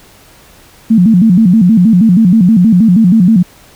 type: tone with vibrato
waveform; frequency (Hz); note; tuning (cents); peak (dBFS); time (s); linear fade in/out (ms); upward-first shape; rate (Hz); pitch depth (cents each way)
sine; 200; G3; +35; -3; 0.9-3.43; 10; square; 6.3; 200
effects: pink hiss -41 dBFS RMS until 3.75 s